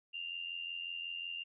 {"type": "tone with amplitude modulation", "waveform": "sine", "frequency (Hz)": 2794, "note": "F7", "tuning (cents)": 0, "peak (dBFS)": -36, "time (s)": [0.13, 1.44], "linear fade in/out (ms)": 20, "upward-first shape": "sine", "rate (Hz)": 85.5, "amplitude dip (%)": 65, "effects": []}